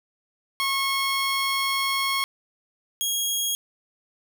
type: tone pair in turn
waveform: 15% pulse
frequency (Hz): 1090 / 3288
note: C#6 / G#7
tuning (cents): -29 / -18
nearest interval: octave + perfect fifth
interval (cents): 1911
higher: second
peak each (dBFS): -16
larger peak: neither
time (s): 0.6-2.24 / 3.01-3.55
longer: first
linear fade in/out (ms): 0
effects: none